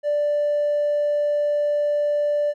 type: tone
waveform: triangle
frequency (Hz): 587.3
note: D5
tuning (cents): 0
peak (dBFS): -15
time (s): 0.03-2.54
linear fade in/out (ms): 50
effects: tanh soft clip ceiling -15 dBFS